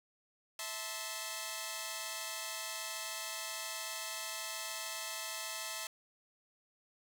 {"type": "chord", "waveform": "5% pulse", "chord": "A minor", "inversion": "second", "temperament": "equal with one note detuned", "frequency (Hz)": [651.7, 880, 1046.5], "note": ["E5", "A5", "C6"], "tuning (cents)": [-20, 0, 0], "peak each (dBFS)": -32, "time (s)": [0.59, 5.87], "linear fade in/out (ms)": 2, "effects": []}